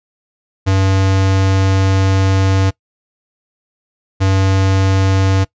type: tone pair in turn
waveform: square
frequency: 96.1 / 96.1 Hz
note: G2 / G2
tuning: -34 / -34 cents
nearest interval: unison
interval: 0 cents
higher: neither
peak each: -11 dBFS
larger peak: neither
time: 0.66-2.71 / 4.2-5.45 s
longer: first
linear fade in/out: 20 ms
effects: noise-tail reverb RT60 0.1 s tail -22 dB re dry + resampled to 16000 Hz